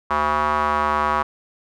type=tone with band-pass filter; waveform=square; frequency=74.9 Hz; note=D2; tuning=35 cents sharp; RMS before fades=-20 dBFS; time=0.1-1.23 s; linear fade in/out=10 ms; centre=1100 Hz; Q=4.1; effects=none